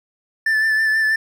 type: tone with vibrato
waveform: triangle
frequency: 1760 Hz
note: A6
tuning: in tune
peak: -13 dBFS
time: 0.46-1.16 s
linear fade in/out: 5 ms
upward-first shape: sine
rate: 6.2 Hz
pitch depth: 24 cents each way
effects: none